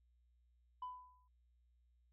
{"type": "tone with exponential decay", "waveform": "sine", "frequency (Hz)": 1000, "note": "B5", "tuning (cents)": 21, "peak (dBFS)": -39, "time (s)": [0.82, 1.28], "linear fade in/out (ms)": 5, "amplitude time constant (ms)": 100, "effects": ["tanh soft clip ceiling -40 dBFS", "added 60 Hz sine -70 dBFS peak until 2.12 s"]}